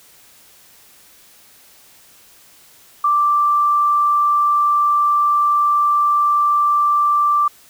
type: tone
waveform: sine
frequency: 1174.7 Hz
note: D6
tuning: in tune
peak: -12 dBFS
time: 3.04-7.48 s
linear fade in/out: 5 ms
effects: white hiss -48 dBFS RMS until 7.69 s